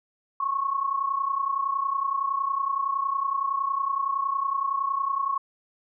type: tone pair together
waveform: sine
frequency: 1073.2 / 1104 Hz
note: C6 / C#6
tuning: +44 / -7 cents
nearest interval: unison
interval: 49 cents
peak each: -29 / -25 dBFS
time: 0.4-5.38 s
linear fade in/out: 5 ms
effects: none